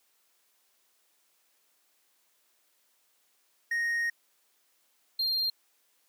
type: tone pair in turn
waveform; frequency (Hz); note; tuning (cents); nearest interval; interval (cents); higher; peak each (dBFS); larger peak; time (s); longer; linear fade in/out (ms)
triangle; 1864.7 / 4194; A#6 / C8; 0 / +3; octave + major second; 1403; second; -25; neither; 3.71-4.1 / 5.19-5.5; first; 5
effects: white hiss -70 dBFS RMS until 6.08 s + high-pass 300 Hz 12 dB/octave